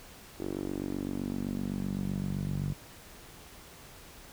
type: tone with band-pass filter sweep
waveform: sawtooth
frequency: 47.83 Hz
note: G1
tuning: 42 cents flat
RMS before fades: -34 dBFS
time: 0.39-2.74 s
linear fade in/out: 20 ms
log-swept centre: 350 to 150 Hz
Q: 3.5
effects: pink hiss -51 dBFS RMS until 4.32 s